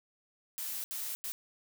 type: noise bursts at uneven times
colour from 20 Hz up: blue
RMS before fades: -38 dBFS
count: 3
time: 0.58-0.84 / 0.91-1.15 / 1.24-1.32 s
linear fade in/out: 0 ms
effects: none